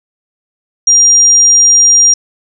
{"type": "tone", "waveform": "sine", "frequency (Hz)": 5700, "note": "F8", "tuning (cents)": 34, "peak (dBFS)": -3, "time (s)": [0.87, 2.14], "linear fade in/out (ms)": 5, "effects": []}